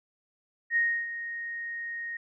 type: tone with ADSR envelope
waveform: sine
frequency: 1864.7 Hz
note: A#6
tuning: in tune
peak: -21 dBFS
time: 0.7-2.17 s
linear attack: 63 ms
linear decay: 300 ms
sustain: -12 dB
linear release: 4 ms
effects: none